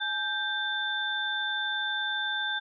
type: tone cluster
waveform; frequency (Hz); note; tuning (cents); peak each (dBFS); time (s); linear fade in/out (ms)
sine; 842 / 1572 / 3555; G#5 / G6 / A7; +24 / +4 / +17; -37 / -30 / -32; 0-2.6; 20
effects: none